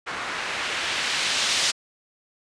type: noise with low-pass filter sweep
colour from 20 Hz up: blue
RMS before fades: -26 dBFS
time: 0.06-1.72 s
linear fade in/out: 20 ms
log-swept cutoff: 1400 to 4700 Hz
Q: 0.94
effects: resampled to 22050 Hz